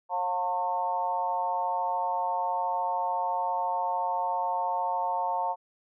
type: harmonic tone with a mistuned harmonic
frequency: 180.7 Hz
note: F#3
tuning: 41 cents flat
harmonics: 3 / 4 / 5 / 6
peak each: -37 / -31 / -28 / -38 dBFS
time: 0.09-5.56 s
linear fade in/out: 50 ms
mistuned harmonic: 4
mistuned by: -20 cents
effects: none